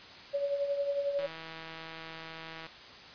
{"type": "tone with tremolo", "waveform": "sine", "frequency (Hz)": 565, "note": "C#5", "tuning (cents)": 33, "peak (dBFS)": -26, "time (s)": [0.33, 1.27], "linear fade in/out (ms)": 20, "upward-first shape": "triangle", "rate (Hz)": 11, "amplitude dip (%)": 65}
{"type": "click train", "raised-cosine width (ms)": 0.3, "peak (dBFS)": -28, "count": 240, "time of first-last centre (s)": [1.19, 2.665], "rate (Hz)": 162}
{"effects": ["white hiss -49 dBFS RMS until 3.14 s", "resampled to 11025 Hz"]}